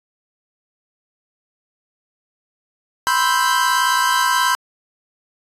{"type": "chord", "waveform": "45% pulse", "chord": "C major seventh", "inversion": "third", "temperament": "equal", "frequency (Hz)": [987.8, 1046.5, 1318.5, 1568], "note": ["B5", "C6", "E6", "G6"], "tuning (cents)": [0, 0, 0, 0], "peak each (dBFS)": [-19, -20, -24, -20], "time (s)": [3.07, 4.55], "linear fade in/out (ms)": 0, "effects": ["resampled to 32000 Hz"]}